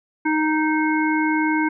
harmonic tone, 310.4 Hz, D#4, 4 cents flat, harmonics 1 / 3 / 5 / 7, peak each -19 / -24 / -26 / -27 dBFS, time 0.25-1.69 s, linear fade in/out 10 ms, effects none

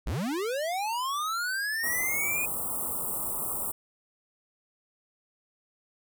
square linear sweep, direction up, 32.7 to 2489 Hz, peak -29 dBFS, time 0.06-2.46 s, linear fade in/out 10 ms
white band-stop noise, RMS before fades -32 dBFS, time 1.83-3.72 s, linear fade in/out 10 ms, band 1300 to 7900 Hz, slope 96 dB/octave
effects none

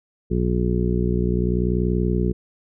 harmonic tone, 60.6 Hz, B1, 32 cents flat, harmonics 1 / 2 / 3 / 4 / 5 / 6 / 7, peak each -23 / -26 / -23 / -29 / -35 / -26 / -29 dBFS, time 0.3-2.33 s, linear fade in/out 20 ms, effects none

